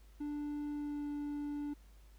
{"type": "tone with pitch glide", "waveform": "triangle", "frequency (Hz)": [293.8, 291.6], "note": ["D4", "D4"], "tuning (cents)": [1, -12], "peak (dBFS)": -35, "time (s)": [0.2, 1.74], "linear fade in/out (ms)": 10, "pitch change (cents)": -13, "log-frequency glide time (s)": [0.7, 1.07], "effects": ["added 51 Hz sine -56 dBFS peak until 2.18 s", "pink hiss -69 dBFS RMS until 2.18 s"]}